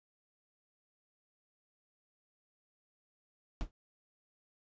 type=noise with exponential decay; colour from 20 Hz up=brown; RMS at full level=-30 dBFS; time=3.61-3.71 s; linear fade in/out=0 ms; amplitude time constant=21 ms; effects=resampled to 16000 Hz